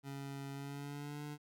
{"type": "tone with pitch glide", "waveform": "25% pulse", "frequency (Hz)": [138.59, 147.68], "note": ["C#3", "D3"], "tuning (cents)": [0, 10], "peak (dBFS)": -39, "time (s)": [0.03, 1.38], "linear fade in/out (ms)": 50, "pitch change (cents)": 110, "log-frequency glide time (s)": [0.52, 1.24], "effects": []}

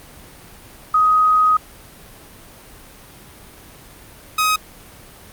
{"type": "tone pair in turn", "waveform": ["sine", "sawtooth"], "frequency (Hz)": [1255, 1260.7], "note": ["D#6", "D#6"], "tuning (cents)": [15, 22], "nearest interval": "unison", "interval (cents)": 7, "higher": "second", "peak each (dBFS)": -11, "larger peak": "neither", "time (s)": [[0.94, 1.57], [4.38, 4.56]], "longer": "first", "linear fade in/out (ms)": 5, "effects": ["pink hiss -42 dBFS RMS until 5.32 s", "Opus 32 kbps"]}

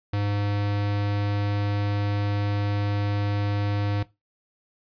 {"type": "tone", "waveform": "square", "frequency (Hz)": 102.2, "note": "G#2", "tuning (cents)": -27, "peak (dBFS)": -24, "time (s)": [0.13, 4.03], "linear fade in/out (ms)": 5, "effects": ["noise-tail reverb RT60 0.2 s tail -17 dB re dry", "resampled to 11025 Hz"]}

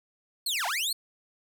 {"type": "linear two-way sweep", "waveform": "sawtooth", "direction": "down then up", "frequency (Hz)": [4454, 659.3, 4454], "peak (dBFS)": -24, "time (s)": [0.46, 0.93], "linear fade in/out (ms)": 5, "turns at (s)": 0.66, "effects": []}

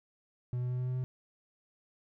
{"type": "tone with pitch steps", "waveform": "triangle", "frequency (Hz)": [123.47, 124.33, 125.19, 126.06, 126.94, 127.82], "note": ["B2", "B2", "B2", "B2", "B2", "C3"], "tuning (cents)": [0, 12, 24, 36, 48, -40], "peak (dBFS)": -29, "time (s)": [0.53, 1.04], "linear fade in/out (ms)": 0, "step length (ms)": 85, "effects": []}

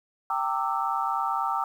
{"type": "chord", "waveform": "sine", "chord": "E half-diminished seventh", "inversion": "first", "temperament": "equal with one note detuned", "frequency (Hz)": [784, 912.6, 1174.7, 1318.5], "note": ["G5", "Bb5", "D6", "E6"], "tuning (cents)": [0, -37, 0, 0], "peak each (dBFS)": -30, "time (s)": [0.3, 1.64], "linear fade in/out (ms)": 2, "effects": ["9-bit"]}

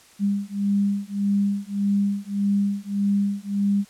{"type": "beating tone pair", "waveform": "sine", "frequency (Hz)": [200, 201.7], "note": ["G3", "G3"], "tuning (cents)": [35, 50], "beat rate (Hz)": 1.7, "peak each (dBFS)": -23, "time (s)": [0.19, 3.85], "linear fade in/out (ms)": 50, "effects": ["white hiss -52 dBFS RMS until 3.89 s", "low-pass 10000 Hz 12 dB/octave"]}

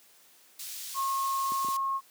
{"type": "high-pass noise", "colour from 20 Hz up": "pink", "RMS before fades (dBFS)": -40, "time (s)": [0.59, 1.77], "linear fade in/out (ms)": 5, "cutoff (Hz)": 4500, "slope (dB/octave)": 12}
{"type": "tone", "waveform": "sine", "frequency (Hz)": 1083, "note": "C#6", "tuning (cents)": -41, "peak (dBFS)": -27, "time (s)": [0.94, 2.01], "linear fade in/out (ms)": 50}
{"type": "clicks", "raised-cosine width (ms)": 3, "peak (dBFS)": -29, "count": 3, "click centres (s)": [1.52, 1.647, 1.686]}
{"effects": ["white hiss -59 dBFS RMS until 2.1 s", "high-pass 200 Hz 12 dB/octave"]}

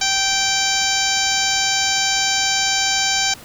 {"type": "harmonic tone", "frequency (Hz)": 780, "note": "G5", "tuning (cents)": -9, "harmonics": [1, 2, 3, 4, 5, 6, 7, 8, 9], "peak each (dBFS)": [-25, -25, -25, -25, -25, -25, -25, -25, -25], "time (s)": [0.01, 3.34], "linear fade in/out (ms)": 5, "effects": ["pink hiss -40 dBFS RMS until 3.44 s"]}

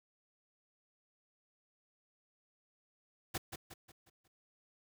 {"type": "noise with echo", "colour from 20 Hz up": "pink", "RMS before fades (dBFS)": -37, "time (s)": [3.34, 3.38], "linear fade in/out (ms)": 10, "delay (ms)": 180, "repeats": 5, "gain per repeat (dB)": -7, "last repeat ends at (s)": 4.28, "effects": []}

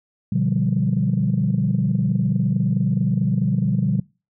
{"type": "chord", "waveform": "sine", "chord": "G dominant seventh", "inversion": "first", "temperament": "just", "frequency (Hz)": [122.5, 147, 176.4, 196], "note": ["B2", "D3", "F3", "G3"], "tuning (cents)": [-14, 2, 18, 0], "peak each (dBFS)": -22, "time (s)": [0.32, 4], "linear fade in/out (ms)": 5, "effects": ["noise-tail reverb RT60 0.3 s tail -24 dB re dry", "tanh soft clip ceiling -9 dBFS"]}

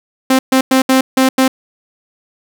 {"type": "tone bursts at uneven times", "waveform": "sawtooth", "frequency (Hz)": 262.3, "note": "C4", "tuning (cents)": 4, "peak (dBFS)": -4, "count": 6, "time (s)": [[0.3, 0.39], [0.52, 0.61], [0.71, 0.82], [0.89, 1.01], [1.17, 1.29], [1.38, 1.48]], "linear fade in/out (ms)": 5, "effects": []}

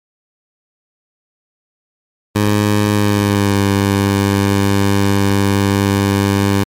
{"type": "tone with pitch glide", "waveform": "15% pulse", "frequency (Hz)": [103.83, 99.49], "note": ["G#2", "G2"], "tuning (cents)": [0, 26], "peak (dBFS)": -5, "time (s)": [2.35, 6.64], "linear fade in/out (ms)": 10, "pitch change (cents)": -74, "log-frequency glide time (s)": [2.9, 3.63], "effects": ["MP3 96 kbps"]}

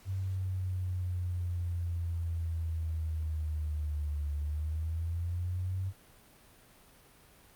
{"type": "linear two-way sweep", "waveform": "sine", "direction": "down then up", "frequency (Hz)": [95.8, 72.7, 95.8], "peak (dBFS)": -31, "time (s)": [0.05, 5.93], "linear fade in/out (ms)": 50, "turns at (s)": 4.34, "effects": ["pink hiss -59 dBFS RMS until 7.55 s", "Opus 48 kbps"]}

